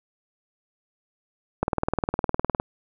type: click train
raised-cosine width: 1 ms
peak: -8 dBFS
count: 20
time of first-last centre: 1.63-2.599 s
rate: 19.6 Hz
effects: none